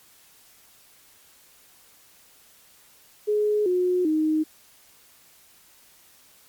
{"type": "tone with pitch steps", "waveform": "sine", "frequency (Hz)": [420.5, 361.9, 311.4], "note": ["G#4", "F#4", "D#4"], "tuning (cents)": [22, -38, 2], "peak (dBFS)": -19, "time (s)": [3.27, 4.44], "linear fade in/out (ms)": 20, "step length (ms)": 390, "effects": ["white hiss -55 dBFS RMS until 6.48 s", "MP3 96 kbps"]}